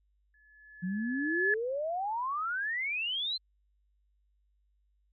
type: tone with exponential growth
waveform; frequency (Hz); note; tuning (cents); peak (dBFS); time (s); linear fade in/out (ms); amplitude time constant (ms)
sine; 1714; A6; -46; -23; 0.34-1.54; 2; 260
type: exponential sweep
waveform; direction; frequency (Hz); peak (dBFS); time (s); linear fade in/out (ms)
sine; up; 174.61 to 4186; -30; 0.82-3.38; 20
effects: added 50 Hz sine -68 dBFS peak until 5.12 s + MP3 32 kbps